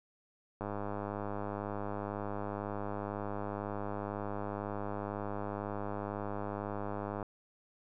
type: click train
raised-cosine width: 1 ms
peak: -24 dBFS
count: 676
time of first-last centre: 0.61-7.228 s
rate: 102 Hz
effects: none